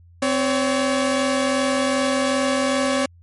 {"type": "tone pair together", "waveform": "sawtooth", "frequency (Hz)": [260.2, 563], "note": ["C4", "C#5"], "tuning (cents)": [-9, 27], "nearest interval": "octave + minor second", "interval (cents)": 1336, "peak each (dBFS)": -17, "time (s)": [0.22, 3.06], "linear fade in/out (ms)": 5, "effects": ["added 86 Hz sine -46 dBFS peak until 3.22 s", "MP3 48 kbps"]}